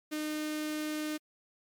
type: tone with notch filter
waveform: sawtooth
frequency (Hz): 305.4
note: D#4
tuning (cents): -32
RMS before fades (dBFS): -35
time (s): 0.11-1.18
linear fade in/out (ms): 20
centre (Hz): 840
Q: 1.2
effects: MP3 96 kbps